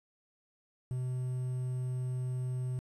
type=tone with quantisation; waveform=triangle; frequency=126.9 Hz; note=B2; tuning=47 cents sharp; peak=-30 dBFS; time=0.91-2.79 s; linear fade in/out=0 ms; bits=10; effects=resampled to 32000 Hz